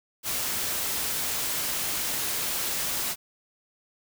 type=noise; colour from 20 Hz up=white; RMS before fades=-29 dBFS; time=0.23-3.16 s; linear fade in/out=50 ms; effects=none